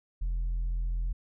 triangle tone with tanh clipping, 42.41 Hz, E1, 50 cents sharp, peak -28 dBFS, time 0.21-1.13 s, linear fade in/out 10 ms, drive 7 dB, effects none

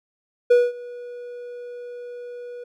triangle tone with ADSR envelope, 486 Hz, B4, 28 cents flat, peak -8 dBFS, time 0.5-2.64 s, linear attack 12 ms, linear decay 210 ms, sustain -23 dB, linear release 7 ms, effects none

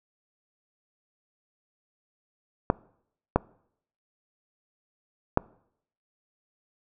clicks, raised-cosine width 1 ms, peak -5 dBFS, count 3, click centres 2.701 / 3.36 / 5.374 s, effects noise-tail reverb RT60 0.7 s tail -24 dB re dry

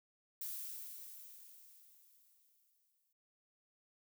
violet noise with exponential decay, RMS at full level -42 dBFS, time 0.41-3.13 s, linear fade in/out 5 ms, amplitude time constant 590 ms, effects none

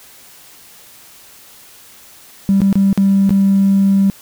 triangle tone with dropouts, 196 Hz, G3, in tune, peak -5 dBFS, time 2.49-4.1 s, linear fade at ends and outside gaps 0 ms, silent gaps 2.605-2.617 / 2.728-2.755 / 2.929-2.976 / 3.294-3.306 s, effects tanh soft clip ceiling -6 dBFS + white hiss -42 dBFS RMS until 4.21 s

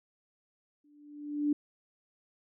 sine tone with exponential growth, 293.7 Hz, D4, in tune, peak -23 dBFS, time 0.84-1.53 s, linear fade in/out 5 ms, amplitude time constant 150 ms, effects none

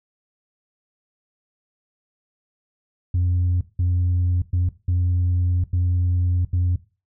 sine tone bursts at uneven times, 89 Hz, F2, 33 cents sharp, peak -15 dBFS, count 6, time 3.14-3.61 / 3.79-4.42 / 4.53-4.69 / 4.88-5.64 / 5.73-6.45 / 6.53-6.76 s, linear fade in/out 5 ms, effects noise-tail reverb RT60 0.3 s tail -17 dB re dry + tanh soft clip ceiling -15 dBFS

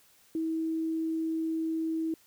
sine tone, 322.6 Hz, E4, 37 cents flat, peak -28 dBFS, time 0.35-2.14 s, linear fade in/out 2 ms, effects white hiss -62 dBFS RMS until 2.26 s

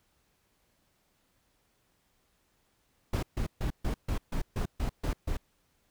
brown noise bursts, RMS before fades -30 dBFS, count 10, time 3.13-5.37 s, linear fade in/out 5 ms, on 98 ms, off 140 ms, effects pink hiss -72 dBFS RMS until 5.9 s

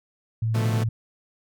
sine tone, 112.2 Hz, A2, 34 cents sharp, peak -21 dBFS, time 0.42-0.89 s, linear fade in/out 5 ms
sawtooth chord, B half-diminished seventh, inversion none, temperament equal with one note detuned, 123.47 / 148.54 / 174.61 / 220 Hz, B2 / D3 / F3 / A3, 0 / +20 / 0 / 0 cents, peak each -28 / -31 / -30 / -26 dBFS, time 0.54-0.84 s, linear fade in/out 10 ms
effects none

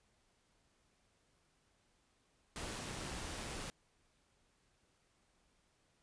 pink noise with amplitude modulation, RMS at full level -43 dBFS, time 2.56-3.7 s, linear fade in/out 0 ms, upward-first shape sine, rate 129 Hz, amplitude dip 25%, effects pink hiss -75 dBFS RMS until 6.02 s + resampled to 22050 Hz

